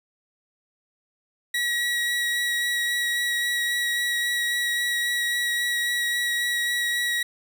30% pulse tone with vibrato, 1918 Hz, A#6, 49 cents sharp, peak -20 dBFS, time 1.54-7.23 s, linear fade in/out 5 ms, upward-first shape sine, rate 3.7 Hz, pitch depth 11 cents each way, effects none

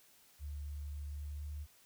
sine tone with pitch glide, 72.8 to 74.24 Hz, D2 to D2, -15 to +19 cents, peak -40 dBFS, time 0.39-1.67 s, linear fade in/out 50 ms, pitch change +34 cents, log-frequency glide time 1.13-1.53 s, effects white hiss -65 dBFS RMS until 1.85 s

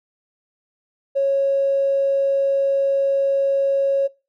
triangle tone with tanh clipping, 550 Hz, C#5, 14 cents flat, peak -15 dBFS, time 1.15-4.08 s, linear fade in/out 20 ms, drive 2 dB, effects noise-tail reverb RT60 0.3 s tail -23 dB re dry

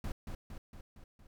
brown noise with echo, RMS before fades -37 dBFS, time 0.04-0.12 s, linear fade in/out 2 ms, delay 230 ms, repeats 5, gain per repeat -4 dB, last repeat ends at 1.27 s, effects none

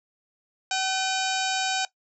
harmonic tone with a mistuned harmonic, 761 Hz, F#5, 48 cents sharp, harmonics 1 / 2 / 3 / 4 / 5 / 6 / 7 / 8 / 9 / 10, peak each -28 / -31 / -33 / -34 / -35 / -36 / -36 / -37 / -38 / -38 dBFS, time 0.71-1.85 s, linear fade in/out 2 ms, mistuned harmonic 3, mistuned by +100 cents, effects noise-tail reverb RT60 0.1 s tail -17 dB re dry

